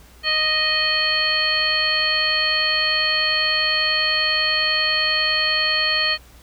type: harmonic tone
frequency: 622.3 Hz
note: D#5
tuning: in tune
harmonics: 1 / 2 / 3 / 4 / 5 / 7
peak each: -31 / -29 / -23 / -25 / -24 / -21 dBFS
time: 0.23-6.18 s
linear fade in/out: 50 ms
effects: added 60 Hz sine -46 dBFS peak until 6.42 s + pink hiss -50 dBFS RMS until 6.42 s